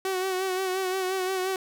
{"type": "tone with vibrato", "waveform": "sawtooth", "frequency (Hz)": 375.3, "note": "F#4", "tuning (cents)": 25, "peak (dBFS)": -22, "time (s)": [0.05, 1.56], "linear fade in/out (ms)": 2, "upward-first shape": "sine", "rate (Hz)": 5.7, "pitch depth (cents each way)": 41, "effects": []}